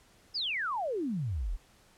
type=exponential sweep; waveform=sine; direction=down; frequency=5260 to 33.84 Hz; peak=-30 dBFS; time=0.34-1.57 s; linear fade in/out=20 ms; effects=pink hiss -62 dBFS RMS until 1.97 s + low-pass 11000 Hz 12 dB/octave